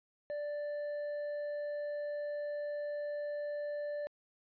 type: tone with hard clipping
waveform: sine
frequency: 587.3 Hz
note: D5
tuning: in tune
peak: -37 dBFS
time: 0.3-4.07 s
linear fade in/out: 0 ms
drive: 4 dB
effects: resampled to 11025 Hz